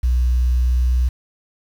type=tone with pitch glide; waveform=sine; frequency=61.6 to 61.96 Hz; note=B1 to B1; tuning=-4 to +6 cents; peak=-12 dBFS; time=0.03-1.09 s; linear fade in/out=10 ms; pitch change=+10 cents; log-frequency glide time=0.27-0.93 s; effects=tanh soft clip ceiling -11 dBFS + 7-bit